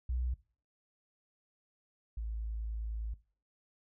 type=tone pair in turn; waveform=sine; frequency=61.74 / 54.87 Hz; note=B1 / A1; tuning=0 / -4 cents; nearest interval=major second; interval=204 cents; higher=first; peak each=-31 / -35 dBFS; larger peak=first; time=0.09-0.34 / 2.17-3.14 s; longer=second; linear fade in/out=5 ms; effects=noise-tail reverb RT60 0.4 s tail -19 dB re dry